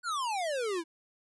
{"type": "exponential sweep", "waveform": "square", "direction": "down", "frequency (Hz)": [1500, 315.4], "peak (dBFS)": -31, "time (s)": [0.03, 0.84], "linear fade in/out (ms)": 50, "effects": ["resampled to 24000 Hz"]}